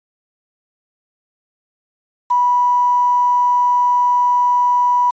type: tone with quantisation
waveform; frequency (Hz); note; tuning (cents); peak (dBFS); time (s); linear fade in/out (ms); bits
sine; 980; B5; -14; -11; 2.3-5.11; 10; 6
effects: resampled to 16000 Hz